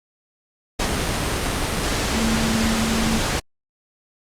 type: tone in noise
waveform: sine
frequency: 224 Hz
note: A3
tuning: 31 cents sharp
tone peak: -21 dBFS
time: 2.14-3.19 s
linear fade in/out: 10 ms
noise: pink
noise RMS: -22 dBFS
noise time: 0.79-3.4 s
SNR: -2 dB
effects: low-pass 9000 Hz 12 dB/octave + Opus 48 kbps